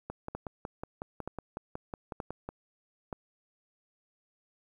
two click trains, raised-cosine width 1 ms, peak -23 / -22 dBFS, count 14 / 4, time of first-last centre 0.1-2.49 / 0.35-3.128 s, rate 5.44 / 1.08 Hz, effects 10-bit

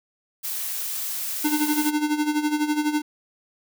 blue noise, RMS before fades -29 dBFS, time 0.43-1.91 s, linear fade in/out 20 ms
square tone with tremolo, 300 Hz, D4, 37 cents sharp, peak -19 dBFS, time 1.44-3.02 s, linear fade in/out 10 ms, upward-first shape sine, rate 12 Hz, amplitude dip 70%
effects none

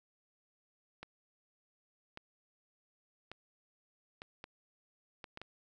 clicks, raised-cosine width 0.3 ms, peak -29 dBFS, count 8, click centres 1.03 / 2.174 / 3.316 / 4.219 / 4.441 / 5.242 / 5.374 / 5.416 s, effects none

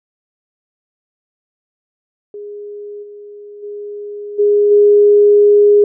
sine tone with level steps, 412.4 Hz, G#4, 12 cents flat, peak -26 / -31 / -24 / -8 / -5 dBFS, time 2.34-5.84 s, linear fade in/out 2 ms, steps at 3.02 / 3.62 / 4.38 / 4.7 s, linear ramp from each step 20 ms, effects none

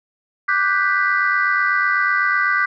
sine chord, G major seventh, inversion second, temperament equal, 1174.7 / 1480 / 1568 / 1975.5 Hz, D6 / F#6 / G6 / B6, 0 / 0 / 0 / 0 cents, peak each -20 dBFS, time 0.48-2.66 s, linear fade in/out 10 ms, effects tanh soft clip ceiling -7 dBFS

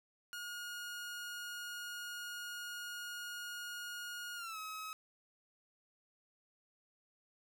sawtooth tone with pitch glide, 1434 to 1277.5 Hz, F6 to D#6, +45 to +45 cents, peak -39 dBFS, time 0.33-4.93 s, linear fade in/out 0 ms, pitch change -200 cents, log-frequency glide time 4.36-4.58 s, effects none

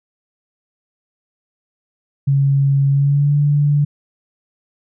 sine tone with pitch glide, 138.59 to 145.56 Hz, C#3 to D3, 0 to -15 cents, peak -11 dBFS, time 2.27-3.85 s, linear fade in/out 10 ms, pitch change +85 cents, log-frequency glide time 2.89-3.36 s, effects none

